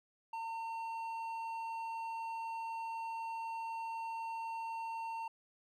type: tone with hard clipping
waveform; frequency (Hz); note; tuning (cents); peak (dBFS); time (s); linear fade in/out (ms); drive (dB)
sine; 908; A#5; -46; -40; 0.33-5.28; 5; 6
effects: none